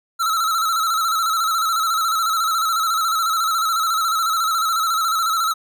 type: tone with vibrato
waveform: square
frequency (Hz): 1318.5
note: E6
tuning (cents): 0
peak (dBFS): -18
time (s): 0.19-5.54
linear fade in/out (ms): 20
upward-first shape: square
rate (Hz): 14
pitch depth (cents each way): 52
effects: none